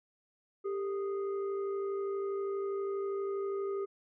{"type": "tone with frequency modulation", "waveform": "sine", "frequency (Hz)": 395.3, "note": "G4", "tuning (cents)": 15, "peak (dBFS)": -32, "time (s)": [0.64, 3.86], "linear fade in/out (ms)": 20, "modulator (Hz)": 843, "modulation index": 0.45, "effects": []}